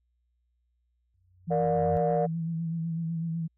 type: tone with exponential growth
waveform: sine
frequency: 90.9 Hz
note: F#2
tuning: 30 cents flat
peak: -29 dBFS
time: 1.14-1.97 s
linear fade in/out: 0 ms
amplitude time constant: 180 ms
type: tone with vibrato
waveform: sine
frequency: 165 Hz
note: E3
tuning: 2 cents sharp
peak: -28 dBFS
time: 1.47-3.48 s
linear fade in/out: 20 ms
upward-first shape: sine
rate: 8 Hz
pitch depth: 34 cents each way
type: chord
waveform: sine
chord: Bb major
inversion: none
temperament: equal with one note detuned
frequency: 466.2 / 587.3 / 714.8 Hz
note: Bb4 / D5 / F5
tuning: 0 / 0 / +40 cents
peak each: -27 dBFS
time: 1.5-2.27 s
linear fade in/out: 20 ms
effects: tanh soft clip ceiling -16 dBFS + added 60 Hz sine -70 dBFS peak until 3.57 s